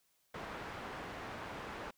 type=low-pass noise; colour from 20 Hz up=white; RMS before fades=-45 dBFS; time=0.34-1.91 s; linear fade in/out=5 ms; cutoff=1400 Hz; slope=12 dB/octave; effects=white hiss -75 dBFS RMS until 1.97 s